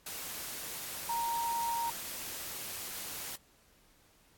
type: tone in noise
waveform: sine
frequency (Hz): 932.3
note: A#5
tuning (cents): 0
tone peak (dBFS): -31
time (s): 1.09-1.9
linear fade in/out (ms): 5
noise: white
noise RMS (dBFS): -41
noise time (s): 0.06-3.36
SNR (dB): +7
effects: pink hiss -65 dBFS RMS until 4.37 s + AAC 64 kbps